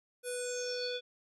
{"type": "tone with low-pass filter sweep", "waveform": "square", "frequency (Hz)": 493.3, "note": "B4", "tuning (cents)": -2, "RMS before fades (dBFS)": -37, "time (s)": [0.23, 1.01], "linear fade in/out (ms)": 50, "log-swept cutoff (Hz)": [11000, 3500], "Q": 9.3, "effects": []}